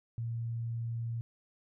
sine tone, 116 Hz, A#2, 8 cents flat, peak -33 dBFS, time 0.18-1.21 s, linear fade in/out 0 ms, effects none

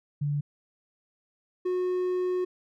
sine / triangle tone pair in turn, 145.3 / 364.3 Hz, D3 / F#4, -18 / -27 cents, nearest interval octave + major third, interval 1591 cents, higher second, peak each -25 / -23 dBFS, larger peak second, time 0.21-0.41 / 1.65-2.45 s, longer second, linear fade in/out 10 ms, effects none

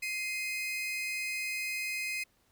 40% pulse tone pair together, 2093 / 2508 Hz, C7 / D#7, 0 / +13 cents, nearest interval minor third, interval 313 cents, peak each -36 / -34 dBFS, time 0.02-2.24 s, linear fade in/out 10 ms, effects pink hiss -70 dBFS RMS until 2.51 s

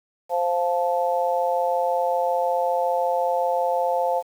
harmonic tone, 174.61 Hz, F3, in tune, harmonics 3 / 4 / 5, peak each -23 / -24 / -25 dBFS, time 0.29-4.23 s, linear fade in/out 50 ms, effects 8-bit

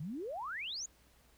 sine exponential sweep, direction up, 137.9 to 7040 Hz, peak -38 dBFS, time 0-0.86 s, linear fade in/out 5 ms, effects added 60 Hz sine -69 dBFS peak until 1.37 s + pink hiss -67 dBFS RMS until 1.37 s

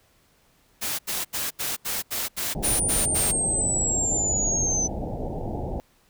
white noise bursts, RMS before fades -28 dBFS, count 10, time 0.81-3.321 s, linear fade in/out 20 ms, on 180 ms, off 79 ms
pink low-pass noise, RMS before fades -30 dBFS, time 2.55-5.8 s, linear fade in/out 0 ms, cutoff 860 Hz, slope 96 dB/octave
sine linear sweep, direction down, 9680 to 6030 Hz, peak -22 dBFS, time 2.63-4.88 s, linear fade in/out 20 ms
effects pink hiss -62 dBFS RMS until 6.09 s

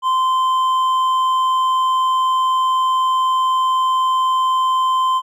triangle tone with hard clipping, 1036 Hz, C6, 17 cents flat, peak -15 dBFS, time 0.02-5.22 s, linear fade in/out 50 ms, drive 8 dB, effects none

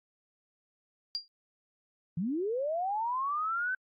sine tone with exponential decay, 4776 Hz, D8, 28 cents sharp, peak -27 dBFS, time 1.15-1.28 s, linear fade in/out 0 ms, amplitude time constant 27 ms
sine linear sweep, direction up, 152 to 1542 Hz, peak -29 dBFS, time 2.17-3.75 s, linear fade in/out 5 ms
effects AAC 64 kbps

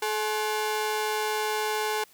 sawtooth ring-modulated tone, 641 Hz, E5, 49 cents flat, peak -19 dBFS, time 0.02-2.04 s, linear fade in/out 5 ms, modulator 211 Hz, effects white hiss -57 dBFS RMS until 2.13 s

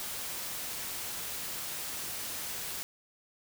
white noise, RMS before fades -38 dBFS, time 0-2.83 s, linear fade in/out 0 ms, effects none

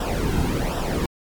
brown noise with flanger, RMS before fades -23 dBFS, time 0-1.06 s, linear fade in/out 5 ms, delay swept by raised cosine 0.45 to 1.75 ms, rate 1.3 Hz, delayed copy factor -0.7, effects MP3 96 kbps

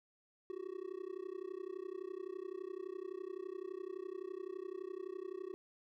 triangle tone with amplitude modulation, 374 Hz, F#4, 19 cents sharp, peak -36 dBFS, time 0.5-5.54 s, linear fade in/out 0 ms, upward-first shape sine, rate 31.8 Hz, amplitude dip 100%, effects none

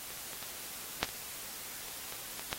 clicks, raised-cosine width 0.2 ms, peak -28 / -28 / -26 / -24 / -9 / -25 / -29 / -24 / -21 / -14 dBFS, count 10, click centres 0.105 / 0.174 / 0.332 / 0.427 / 1.03 / 1.09 / 1.884 / 2.124 / 2.395 / 2.529 s, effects white hiss -44 dBFS RMS until 2.58 s + AAC 48 kbps

